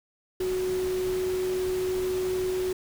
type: tone in noise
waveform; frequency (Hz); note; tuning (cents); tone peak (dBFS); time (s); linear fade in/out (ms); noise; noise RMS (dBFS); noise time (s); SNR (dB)
sine; 370; F#4; 0; -25; 0.4-2.73; 5; pink; -39; 0.4-2.73; +11
effects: none